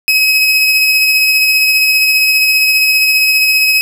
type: tone with tremolo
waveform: 30% pulse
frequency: 2552 Hz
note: D#7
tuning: 43 cents sharp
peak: -4 dBFS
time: 0.08-3.81 s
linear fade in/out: 0 ms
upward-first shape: sine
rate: 15 Hz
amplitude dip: 25%
effects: none